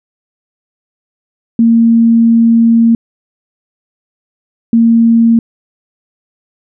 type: tone bursts at uneven times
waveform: sine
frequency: 230 Hz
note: A#3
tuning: 23 cents flat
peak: -4 dBFS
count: 2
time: 1.59-2.95 / 4.73-5.39 s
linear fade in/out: 2 ms
effects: none